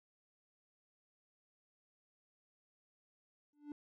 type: tone with exponential growth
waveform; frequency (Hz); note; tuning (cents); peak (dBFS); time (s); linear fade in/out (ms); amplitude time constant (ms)
triangle; 293.7; D4; 0; -38; 3.53-3.72; 2; 41
effects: none